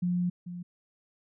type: tone pair in turn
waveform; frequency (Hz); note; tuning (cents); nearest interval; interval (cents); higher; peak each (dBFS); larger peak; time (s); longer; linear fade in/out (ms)
sine; 177.6 / 176.37; F3 / F3; +29 / +17; unison; 12; first; -25 / -36; first; 0.02-0.3 / 0.46-0.63; first; 10
effects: none